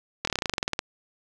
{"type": "slowing click train", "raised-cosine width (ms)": 0.2, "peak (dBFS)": -8, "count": 15, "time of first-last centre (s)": [0.25, 0.791], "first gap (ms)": 24, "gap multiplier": 1.07, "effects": []}